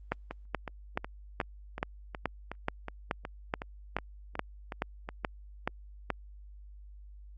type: two click trains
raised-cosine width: 0.5 ms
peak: -14 / -22 dBFS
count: 15 / 14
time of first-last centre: 0.12-6.103 / 0.31-5.089 s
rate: 2.34 / 2.72 Hz
effects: added 50 Hz sine -47 dBFS peak until 7.37 s + Opus 24 kbps